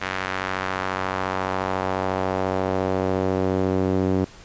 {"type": "tone with band-pass filter sweep", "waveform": "sawtooth", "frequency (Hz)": 94.2, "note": "F#2", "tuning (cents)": 32, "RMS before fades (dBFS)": -24, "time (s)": [0.01, 4.25], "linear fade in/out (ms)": 10, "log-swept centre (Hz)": [1800, 320], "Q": 1.2, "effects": ["pink hiss -46 dBFS RMS until 4.44 s", "resampled to 16000 Hz"]}